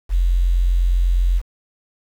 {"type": "tone with quantisation", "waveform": "sine", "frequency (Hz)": 44.1, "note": "F1", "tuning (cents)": 18, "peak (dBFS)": -13, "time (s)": [0.09, 1.42], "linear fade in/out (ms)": 50, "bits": 7, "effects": []}